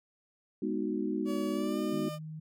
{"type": "chord", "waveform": "sine", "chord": "G# minor seventh", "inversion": "none", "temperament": "equal", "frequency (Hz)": [207.7, 246.9, 311.1, 370], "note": ["G#3", "B3", "D#4", "F#4"], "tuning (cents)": [0, 0, 0, 0], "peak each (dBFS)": [-35, -36, -34, -36], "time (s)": [0.62, 2.09], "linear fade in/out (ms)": 5}
{"type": "tone with pitch glide", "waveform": "30% pulse", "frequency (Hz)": [570, 603.5], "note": ["C#5", "D5"], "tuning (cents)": [48, 47], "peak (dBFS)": -36, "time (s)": [1.25, 2.19], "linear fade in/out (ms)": 50, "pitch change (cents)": 99, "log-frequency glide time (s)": [1.52, 1.79]}
{"type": "tone", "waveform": "sine", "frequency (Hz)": 156.4, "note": "D#3", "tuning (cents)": 9, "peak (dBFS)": -39, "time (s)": [1.92, 2.4], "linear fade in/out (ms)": 10}
{"effects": []}